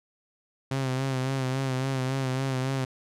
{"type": "tone with vibrato", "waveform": "sawtooth", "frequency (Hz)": 132, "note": "C3", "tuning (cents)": 16, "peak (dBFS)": -22, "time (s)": [0.71, 2.85], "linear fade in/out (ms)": 5, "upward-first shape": "sine", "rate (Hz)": 3.6, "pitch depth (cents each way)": 45, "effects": ["low-pass 9000 Hz 12 dB/octave"]}